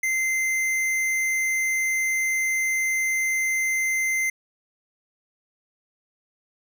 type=tone with tanh clipping; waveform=sine; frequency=2077 Hz; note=C7; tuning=13 cents flat; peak=-23 dBFS; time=0.03-4.3 s; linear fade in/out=5 ms; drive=16 dB; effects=none